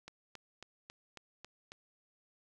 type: click train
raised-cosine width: 0.2 ms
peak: -30 dBFS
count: 7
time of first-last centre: 0.08-1.719 s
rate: 3.66 Hz
effects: none